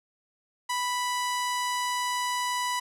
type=tone with low-pass filter; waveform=sawtooth; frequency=987.8 Hz; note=B5; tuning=in tune; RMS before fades=-29 dBFS; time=0.69-2.8 s; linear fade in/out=10 ms; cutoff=10000 Hz; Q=1.2; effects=none